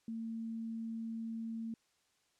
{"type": "tone", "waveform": "sine", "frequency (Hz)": 226.2, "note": "A3", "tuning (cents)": 48, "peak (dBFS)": -38, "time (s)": [0.08, 1.74], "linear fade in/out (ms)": 2, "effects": ["white hiss -75 dBFS RMS until 2.39 s", "low-pass 8000 Hz 12 dB/octave"]}